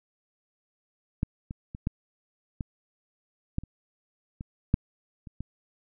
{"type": "clicks", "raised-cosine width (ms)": 5, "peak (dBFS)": [-13, -23, -25, -14, -19, -14, -30, -24, -8, -30, -22], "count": 11, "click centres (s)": [1.231, 1.509, 1.749, 1.871, 2.608, 3.584, 3.636, 4.409, 4.741, 5.272, 5.406], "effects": []}